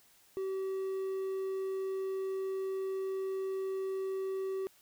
triangle tone, 383.3 Hz, G4, 39 cents flat, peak -31 dBFS, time 0.37-4.67 s, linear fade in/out 0 ms, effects white hiss -64 dBFS RMS until 4.81 s

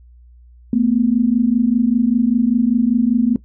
sine tone pair together, 223.7 / 248.8 Hz, A3 / B3, +29 / +13 cents, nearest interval major second, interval 184 cents, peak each -15 dBFS, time 0.73-3.36 s, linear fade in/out 2 ms, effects noise-tail reverb RT60 0.1 s tail -17 dB re dry + added 60 Hz sine -42 dBFS peak until 3.44 s

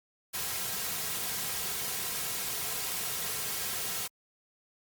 white noise with comb filter, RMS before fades -34 dBFS, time 0.33-4.08 s, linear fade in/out 20 ms, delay 3.4 ms, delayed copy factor -0.5, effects Opus 48 kbps

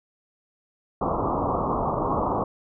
white low-pass noise, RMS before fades -25 dBFS, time 1.01-2.44 s, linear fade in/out 5 ms, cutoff 1200 Hz, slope 96 dB/octave, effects none

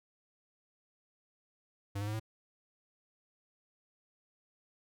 square tone with pitch steps, 100 / 103.29 / 106.68 / 110.19 Hz, G2 / G#2 / G#2 / A2, +35 / -9 / +47 / +3 cents, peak -35 dBFS, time 1.95-2.198 s, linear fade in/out 10 ms, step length 62 ms, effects none

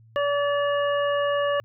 harmonic tone with a mistuned harmonic, 573 Hz, D5, 43 cents flat, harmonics 1 / 2 / 3 / 5, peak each -22 / -28 / -31 / -35 dBFS, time 0.16-1.6 s, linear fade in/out 0 ms, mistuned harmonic 3, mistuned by +15 cents, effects added 112 Hz sine -50 dBFS peak until 1.64 s

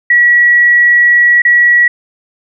sine tone with dropouts, 1928 Hz, B6, 42 cents flat, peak -4 dBFS, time 0.1-1.88 s, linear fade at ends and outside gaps 5 ms, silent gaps 1.42-1.45 s, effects none

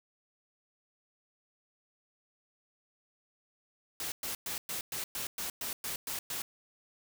white noise bursts, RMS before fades -37 dBFS, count 11, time 4-6.42 s, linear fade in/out 2 ms, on 120 ms, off 110 ms, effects none

